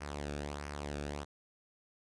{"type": "tone with flanger", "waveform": "sawtooth", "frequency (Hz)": 72.7, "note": "D2", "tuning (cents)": -17, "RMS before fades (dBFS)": -41, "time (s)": [0, 1.25], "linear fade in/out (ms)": 20, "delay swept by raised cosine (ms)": [0.26, 1], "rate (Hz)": 1.5, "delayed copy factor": -0.6, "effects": ["resampled to 22050 Hz"]}